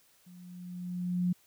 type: tone with level ramp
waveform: sine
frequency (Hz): 178.7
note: F3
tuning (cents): +40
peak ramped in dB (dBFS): -50 to -24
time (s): 0.26-1.33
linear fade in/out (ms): 10
effects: white hiss -65 dBFS RMS until 1.46 s